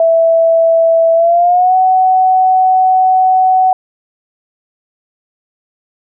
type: tone with pitch glide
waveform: sine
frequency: 659 to 748.3 Hz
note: E5 to F#5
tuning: -1 to +19 cents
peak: -6 dBFS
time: 0-3.73 s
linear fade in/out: 2 ms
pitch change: +220 cents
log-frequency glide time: 1.14-1.76 s
effects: none